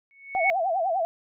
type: tone with exponential growth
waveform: sine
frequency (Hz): 2214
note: C#7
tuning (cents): -3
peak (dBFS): -17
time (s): 0.11-0.5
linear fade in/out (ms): 0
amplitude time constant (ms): 83
type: tone with vibrato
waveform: sine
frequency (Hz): 713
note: F5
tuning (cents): +36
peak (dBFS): -22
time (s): 0.35-1.05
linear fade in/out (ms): 0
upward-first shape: sine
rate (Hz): 10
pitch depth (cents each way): 170
effects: none